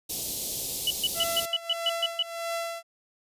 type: band-stop noise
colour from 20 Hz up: white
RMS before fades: -31 dBFS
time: 0.09-1.46 s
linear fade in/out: 10 ms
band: 640 to 3400 Hz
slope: 24 dB/octave
type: tone bursts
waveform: sine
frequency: 2960 Hz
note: F#7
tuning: in tune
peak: -22 dBFS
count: 9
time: 0.87-2.225 s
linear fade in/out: 2 ms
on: 35 ms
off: 130 ms
type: tone with tremolo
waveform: sawtooth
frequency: 673 Hz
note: E5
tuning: 36 cents sharp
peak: -24 dBFS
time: 1.14-2.83 s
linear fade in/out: 50 ms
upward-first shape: triangle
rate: 1.6 Hz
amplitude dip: 80%
effects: resampled to 32000 Hz